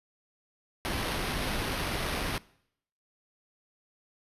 pink noise with sample-and-hold, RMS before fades -32 dBFS, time 0.85-2.38 s, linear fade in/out 0 ms, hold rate 7350 Hz, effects noise-tail reverb RT60 0.7 s tail -22 dB re dry + resampled to 32000 Hz

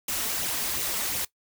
white noise with flanger, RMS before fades -29 dBFS, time 0.08-1.25 s, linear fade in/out 5 ms, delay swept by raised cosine 0.31 to 4.61 ms, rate 2.8 Hz, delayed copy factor +0.55, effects noise-tail reverb RT60 0.1 s tail -19 dB re dry

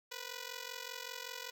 5% pulse ring-modulated tone, 492.3 Hz, B4, 6 cents flat, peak -28 dBFS, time 0.11-1.51 s, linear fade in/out 10 ms, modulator 22.6 Hz, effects none

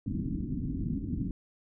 white low-pass noise, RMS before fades -33 dBFS, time 0.06-1.31 s, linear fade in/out 2 ms, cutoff 290 Hz, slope 48 dB/octave, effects none

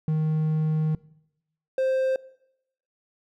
triangle tone pair in turn, 156 / 524.7 Hz, D#3 / C5, +5 / +5 cents, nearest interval octave + major sixth, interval 2100 cents, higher second, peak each -19 dBFS, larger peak neither, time 0.08-0.95 / 1.78-2.16 s, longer first, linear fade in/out 2 ms, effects noise-tail reverb RT60 0.8 s tail -21 dB re dry

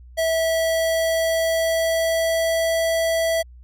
square tone with pitch glide, 652 to 657.3 Hz, E5 to E5, -19 to -5 cents, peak -19 dBFS, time 0.17-3.43 s, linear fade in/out 20 ms, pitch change +14 cents, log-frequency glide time 0.29-2.79 s, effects added 61 Hz sine -41 dBFS peak until 3.63 s

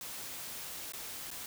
white noise with dropouts, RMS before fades -43 dBFS, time 0.01-1.46 s, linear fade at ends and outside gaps 1 ms, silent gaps 0.921-0.935 / 1.305-1.313 s, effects none

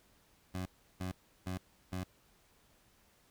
20% pulse tone bursts, 92.3 Hz, F#2, 4 cents flat, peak -32 dBFS, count 4, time 0.54-2.04 s, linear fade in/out 10 ms, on 120 ms, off 340 ms, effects pink hiss -68 dBFS RMS until 3.3 s

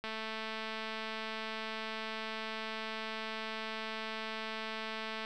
click train, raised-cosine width 0.3 ms, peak -24 dBFS, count 1147, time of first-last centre 0.04-5.249 s, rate 220 Hz, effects none

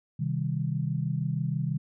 sine chord, C minor, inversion none, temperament just, 130.81 / 156.98 / 196.22 Hz, C3 / Eb3 / G3, 0 / +16 / +2 cents, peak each -30 / -29 / -35 dBFS, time 0.19-1.78 s, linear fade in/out 10 ms, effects none

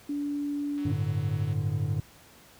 sine tone, 288.6 Hz, D4, 30 cents flat, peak -28 dBFS, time 0.09-0.92 s, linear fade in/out 5 ms
click train, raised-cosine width 0.3 ms, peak -35 dBFS, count 141, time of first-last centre 0.78-1.529 s, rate 187 Hz
triangle chord, G suspended second, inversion none, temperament just, 98 / 110.25 / 147 Hz, G2 / A2 / D3, 0 / +4 / +2 cents, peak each -28 dBFS, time 0.85-2 s, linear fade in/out 5 ms
effects pink hiss -54 dBFS RMS until 2.59 s + high-pass 60 Hz 12 dB/octave

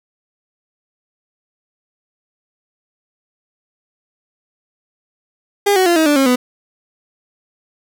30% pulse tone with pitch steps, 405.1 / 373.6 / 344.6 / 317.8 / 293.1 / 270.4 / 249.4 Hz, G#4 / F#4 / F4 / D#4 / D4 / C#4 / B3, -43 / +17 / -23 / +37 / -3 / -43 / +17 cents, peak -8 dBFS, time 5.66-6.36 s, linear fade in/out 10 ms, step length 100 ms, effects none

